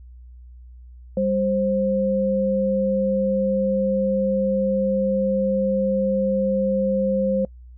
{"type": "tone pair together", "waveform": "sine", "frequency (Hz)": [197.5, 527.3], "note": ["G3", "C5"], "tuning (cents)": [13, 13], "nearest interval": "octave + perfect fourth", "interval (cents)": 1700, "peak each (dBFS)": [-22, -20], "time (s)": [1.17, 7.45], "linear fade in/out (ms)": 2, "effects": ["noise-tail reverb RT60 0.1 s tail -25 dB re dry", "added 61 Hz sine -40 dBFS peak until 7.77 s"]}